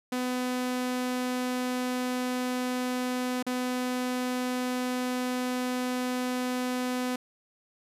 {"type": "tone with dropouts", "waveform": "sawtooth", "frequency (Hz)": 251.1, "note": "B3", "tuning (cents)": 29, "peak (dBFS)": -24, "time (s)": [0.12, 7.16], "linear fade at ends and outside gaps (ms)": 5, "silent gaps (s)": [3.427, 3.465], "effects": ["resampled to 32000 Hz"]}